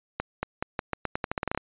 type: accelerating click train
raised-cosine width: 0.5 ms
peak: -12 dBFS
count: 15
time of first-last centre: 0.2-1.576 s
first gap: 230 ms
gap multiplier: 0.85
effects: resampled to 8000 Hz